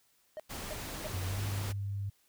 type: tone bursts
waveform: triangle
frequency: 619 Hz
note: D#5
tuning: 9 cents flat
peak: -36 dBFS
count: 3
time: 0.37-1.071 s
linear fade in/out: 0 ms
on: 27 ms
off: 310 ms
type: noise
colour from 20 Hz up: pink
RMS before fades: -41 dBFS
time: 0.49-1.73 s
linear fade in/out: 20 ms
type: tone with pitch glide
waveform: sine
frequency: 92.5 to 99.71 Hz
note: F#2 to G2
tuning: 0 to +30 cents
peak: -33 dBFS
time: 1.13-2.1 s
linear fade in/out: 10 ms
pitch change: +130 cents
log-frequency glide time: 1.26-1.38 s
effects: white hiss -70 dBFS RMS until 2.28 s